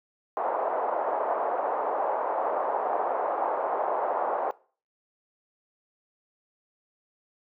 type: band-pass noise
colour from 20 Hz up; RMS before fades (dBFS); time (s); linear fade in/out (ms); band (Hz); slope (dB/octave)
pink; -28; 0.37-4.51; 0; 560 to 950; 24
effects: noise-tail reverb RT60 0.4 s tail -21 dB re dry